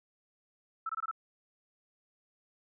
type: tone bursts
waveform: sine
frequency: 1319 Hz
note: E6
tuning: 1 cent sharp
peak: -32 dBFS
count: 5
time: 0.86-1.113 s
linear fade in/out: 5 ms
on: 33 ms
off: 22 ms
effects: none